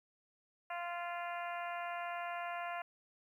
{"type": "harmonic tone", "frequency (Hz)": 347, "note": "F4", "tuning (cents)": -11, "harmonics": [2, 3, 4, 5, 6, 7, 8], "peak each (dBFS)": [-41, -45, -47, -49, -51, -52, -53], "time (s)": [0.7, 2.82], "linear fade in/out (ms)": 5, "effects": ["12-bit"]}